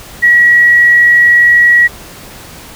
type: tone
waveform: sine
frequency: 1919 Hz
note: A#6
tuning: 50 cents sharp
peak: -3 dBFS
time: 0.22-1.88 s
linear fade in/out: 20 ms
effects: pink hiss -32 dBFS RMS until 2.75 s